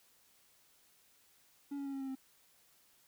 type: tone with pitch steps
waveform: triangle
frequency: 282.8 / 279.1 / 275.4 / 271.8 / 268.2 / 264.6 Hz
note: C#4 / C#4 / C#4 / C#4 / C4 / C4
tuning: +35 / +12 / -11 / -34 / +43 / +20 cents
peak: -36 dBFS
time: 1.71-2.154 s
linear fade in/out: 10 ms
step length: 74 ms
effects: white hiss -68 dBFS RMS until 3.07 s